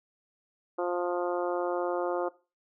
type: harmonic tone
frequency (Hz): 176.4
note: F3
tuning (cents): +18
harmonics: 2 / 3 / 4 / 5 / 6 / 7 / 8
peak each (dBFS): -31 / -32 / -36 / -39 / -41 / -40 / -46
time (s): 0.78-2.29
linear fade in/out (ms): 10
effects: noise-tail reverb RT60 0.3 s tail -18 dB re dry